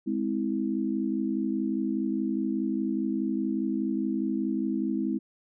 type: chord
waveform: sine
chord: Ab augmented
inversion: none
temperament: just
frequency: 207.7 / 259.6 / 324.5 Hz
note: Ab3 / C4 / E4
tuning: 0 / -13 / -27 cents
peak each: -30 dBFS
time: 0.06-5.19 s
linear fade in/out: 20 ms
effects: none